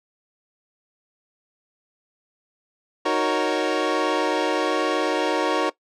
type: chord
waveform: 25% pulse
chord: D# minor seventh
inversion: none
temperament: equal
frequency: 311.1 / 370 / 466.2 / 554.4 Hz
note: D#4 / F#4 / A#4 / C#5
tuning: 0 / 0 / 0 / 0 cents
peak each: -22 dBFS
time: 3.05-5.7 s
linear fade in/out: 10 ms
effects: noise-tail reverb RT60 0.1 s tail -19 dB re dry + low-pass 5000 Hz 12 dB/octave